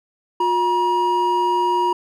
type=tone pair together; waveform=triangle; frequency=357.3 / 955.5 Hz; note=F4 / A#5; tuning=+40 / +43 cents; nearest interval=octave + perfect fourth; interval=1703 cents; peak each=-20 / -15 dBFS; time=0.4-1.93 s; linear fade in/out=5 ms; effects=none